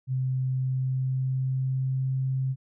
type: tone with pitch glide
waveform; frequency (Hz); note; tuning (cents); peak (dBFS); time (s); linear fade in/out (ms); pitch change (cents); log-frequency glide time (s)
sine; 130 to 131.97; C3 to C3; -11 to +15; -24; 0.07-2.56; 50; +26; 0.49-2.15
effects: none